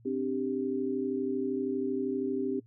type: chord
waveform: sine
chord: C suspended second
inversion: none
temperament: just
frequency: 261.6 / 294.3 / 392.4 Hz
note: C4 / D4 / G4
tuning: 0 / +4 / +2 cents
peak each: -32 / -35 / -32 dBFS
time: 0.05-2.6 s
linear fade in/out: 10 ms
effects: noise-tail reverb RT60 0.1 s tail -22 dB re dry + added 115 Hz sine -55 dBFS peak until 2.66 s